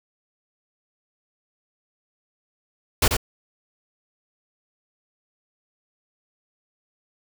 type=noise with echo; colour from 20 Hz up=pink; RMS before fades=-17 dBFS; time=3.02-3.08 s; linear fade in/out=5 ms; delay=88 ms; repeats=1; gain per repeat=-5 dB; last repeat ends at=3.168 s; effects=none